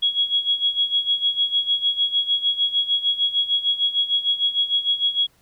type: tone with tremolo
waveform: sine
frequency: 3325 Hz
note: G#7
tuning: 1 cent sharp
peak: -15 dBFS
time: 0.02-5.27 s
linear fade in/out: 10 ms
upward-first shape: sine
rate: 6.6 Hz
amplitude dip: 80%
effects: pink hiss -60 dBFS RMS until 5.41 s